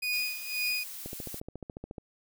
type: tone with tremolo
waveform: 30% pulse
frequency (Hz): 2474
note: D#7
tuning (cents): -10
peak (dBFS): -25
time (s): 0.02-0.84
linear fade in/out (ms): 10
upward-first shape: sine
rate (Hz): 1.9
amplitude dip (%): 80
type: noise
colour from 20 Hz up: blue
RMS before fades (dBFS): -42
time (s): 0.13-1.4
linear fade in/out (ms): 2
type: click train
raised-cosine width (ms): 2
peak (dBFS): -26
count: 14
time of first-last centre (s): 1.06-1.982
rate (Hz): 14.1
effects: none